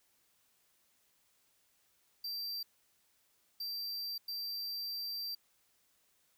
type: tone bursts at uneven times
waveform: square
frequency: 4699 Hz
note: D8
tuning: in tune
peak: -38 dBFS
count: 3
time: 2.24-2.63 / 3.6-4.18 / 4.28-5.35 s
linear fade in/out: 5 ms
effects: white hiss -73 dBFS RMS until 6.37 s